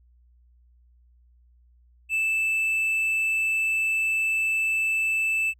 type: tone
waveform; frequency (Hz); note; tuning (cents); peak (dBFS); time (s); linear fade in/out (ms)
triangle; 2637; E7; 0; -20; 2.09-5.54; 50
effects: added 60 Hz sine -55 dBFS peak until 5.59 s